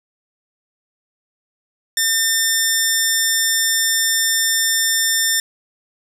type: tone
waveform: 10% pulse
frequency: 1800 Hz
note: A6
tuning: 39 cents sharp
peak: -6 dBFS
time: 1.97-5.4 s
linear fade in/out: 2 ms
effects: none